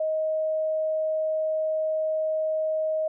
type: tone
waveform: sine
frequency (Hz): 628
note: D#5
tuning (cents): +16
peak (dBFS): -23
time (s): 0-3.08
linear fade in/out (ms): 5
effects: none